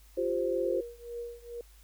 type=chord; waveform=sine; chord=F suspended second; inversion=none; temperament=equal; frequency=349.2 / 392 / 523.3 Hz; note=F4 / G4 / C5; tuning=0 / 0 / 0 cents; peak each=-32 / -33 / -30 dBFS; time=0.17-0.81 s; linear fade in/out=10 ms
type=tone with tremolo; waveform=sine; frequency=474 Hz; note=A#4; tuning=29 cents sharp; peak=-34 dBFS; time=0.65-1.61 s; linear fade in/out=2 ms; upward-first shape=triangle; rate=2.3 Hz; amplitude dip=95%
effects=added 51 Hz sine -54 dBFS peak until 1.83 s + white hiss -62 dBFS RMS until 1.83 s